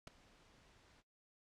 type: noise with ADSR envelope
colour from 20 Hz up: pink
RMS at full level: -45 dBFS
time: 0.07-1.03 s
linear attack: 4 ms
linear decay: 8 ms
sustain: -22 dB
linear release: 39 ms
effects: noise-tail reverb RT60 0.2 s tail -22 dB re dry + low-pass 6000 Hz 12 dB/octave